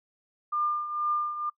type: tone with tremolo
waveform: sine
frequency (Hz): 1200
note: D6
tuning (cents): +37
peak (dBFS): -23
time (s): 0.52-1.5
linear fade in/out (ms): 10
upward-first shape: triangle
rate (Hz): 2.1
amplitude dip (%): 70
effects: noise-tail reverb RT60 0.1 s tail -25 dB re dry